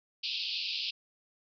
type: band-pass noise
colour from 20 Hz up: white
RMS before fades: -35 dBFS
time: 0.23-0.91 s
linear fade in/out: 10 ms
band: 2500 to 5000 Hz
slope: 96 dB/octave
effects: none